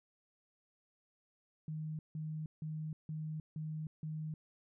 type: tone bursts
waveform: sine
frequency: 155.56 Hz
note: D#3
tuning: in tune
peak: -38 dBFS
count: 6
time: 1.68-4.34 s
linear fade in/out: 2 ms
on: 310 ms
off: 160 ms
effects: none